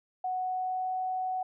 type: tone with pitch glide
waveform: sine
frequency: 740 to 744.7 Hz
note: F#5 to F#5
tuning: 0 to +11 cents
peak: -29 dBFS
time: 0.24-1.43 s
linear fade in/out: 5 ms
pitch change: +11 cents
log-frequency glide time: 0.4-0.94 s
effects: none